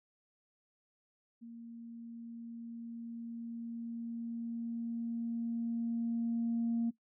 sine tone with level ramp, 232.2 Hz, A#3, 7 cents flat, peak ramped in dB -46 to -28 dBFS, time 1.41-6.91 s, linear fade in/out 20 ms, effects noise-tail reverb RT60 0.1 s tail -17 dB re dry + tanh soft clip ceiling -26 dBFS

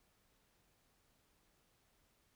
silence, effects pink hiss -75 dBFS RMS until 2.35 s

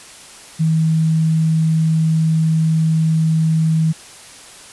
sine tone, 160 Hz, D#3, 49 cents sharp, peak -12 dBFS, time 0.59-3.93 s, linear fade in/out 20 ms, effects white hiss -39 dBFS RMS until 4.72 s + resampled to 24000 Hz

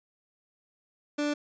30% pulse tone, 293.7 Hz, D4, in tune, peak -24 dBFS, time 1.18-1.34 s, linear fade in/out 10 ms, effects resampled to 16000 Hz

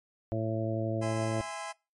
harmonic tone, 111 Hz, A2, 16 cents sharp, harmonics 1 / 2 / 3 / 4 / 5 / 6, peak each -32 / -38 / -35 / -43 / -36 / -37 dBFS, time 0.32-1.41 s, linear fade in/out 0 ms
sawtooth chord, E augmented, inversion none, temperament just, 659.3 / 824.1 / 1030.1 Hz, E5 / G#5 / B#5, 0 / -14 / -27 cents, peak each -37 dBFS, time 1.01-1.73 s, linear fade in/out 20 ms
effects noise-tail reverb RT60 0.3 s tail -25 dB re dry + MP3 48 kbps

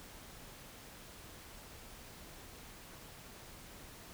silence, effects pink hiss -53 dBFS RMS until 4.13 s

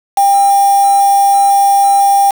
sine tone with quantisation, 797 Hz, G5, 28 cents sharp, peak -6 dBFS, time 0.17-2.31 s, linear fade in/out 5 ms, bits 3, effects none

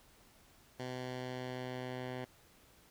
10% pulse tone with low-pass filter sweep, 126.9 Hz, B2, 47 cents sharp, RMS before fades -42 dBFS, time 0.79-2.25 s, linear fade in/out 10 ms, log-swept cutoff 5400 to 2900 Hz, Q 0.95, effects pink hiss -64 dBFS RMS until 2.9 s

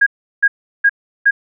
sine tone bursts, 1633 Hz, G#6, 30 cents flat, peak -7 dBFS, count 4, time 0.01-1.31 s, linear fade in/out 10 ms, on 55 ms, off 360 ms, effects none

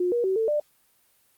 sine tone with pitch steps, 358.3 / 477.4 / 380 / 446.2 / 595 Hz, F4 / A#4 / F#4 / A4 / D5, +44 / +41 / +46 / +24 / +22 cents, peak -21 dBFS, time 0-0.6 s, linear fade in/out 5 ms, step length 120 ms, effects white hiss -64 dBFS RMS until 1.37 s + Opus 32 kbps

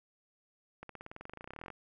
accelerating click train, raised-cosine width 0.5 ms, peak -30 dBFS, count 24, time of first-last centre 0.83-1.703 s, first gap 63 ms, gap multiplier 0.95, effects none

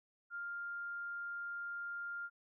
sine tone, 1400 Hz, F6, 4 cents sharp, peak -40 dBFS, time 0.3-2.3 s, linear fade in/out 50 ms, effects none

